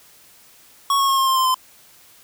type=tone with pitch steps; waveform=square; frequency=1108.7 / 1095.3 / 1082.1 / 1069.1 / 1056.2 / 1043.5 / 1030.9 Hz; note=C#6 / C#6 / C#6 / C6 / C6 / C6 / C6; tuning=0 / -21 / -42 / +37 / +16 / -5 / -26 cents; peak=-16 dBFS; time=0.9-1.544 s; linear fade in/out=2 ms; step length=92 ms; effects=white hiss -50 dBFS RMS until 2.23 s